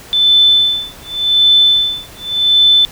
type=tone with tremolo; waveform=sine; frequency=3520 Hz; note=A7; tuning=in tune; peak=-5 dBFS; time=0.13-2.85 s; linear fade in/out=0 ms; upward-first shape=sine; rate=0.88 Hz; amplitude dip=100%; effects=pink hiss -36 dBFS RMS until 2.91 s